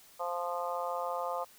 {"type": "harmonic tone", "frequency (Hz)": 174.61, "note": "F3", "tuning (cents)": 0, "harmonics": [3, 4, 5, 6, 7], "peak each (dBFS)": [-37, -38, -39, -40, -40], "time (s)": [0.19, 1.45], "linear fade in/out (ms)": 20, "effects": ["white hiss -58 dBFS RMS until 1.58 s"]}